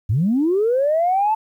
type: linear sweep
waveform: sine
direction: up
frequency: 88.8 to 889 Hz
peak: -14 dBFS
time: 0.09-1.35 s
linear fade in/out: 10 ms
effects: tanh soft clip ceiling -10 dBFS + 9-bit